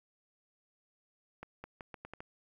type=accelerating click train; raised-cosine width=0.5 ms; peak=-29 dBFS; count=7; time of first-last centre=1.43-2.205 s; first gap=210 ms; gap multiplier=0.8; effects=11-bit